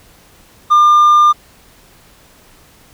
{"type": "tone with hard clipping", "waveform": "sine", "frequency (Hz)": 1200, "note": "D6", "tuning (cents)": 37, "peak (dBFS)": -6, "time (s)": [0.7, 1.33], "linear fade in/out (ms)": 20, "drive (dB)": 2, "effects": ["pink hiss -46 dBFS RMS until 2.93 s"]}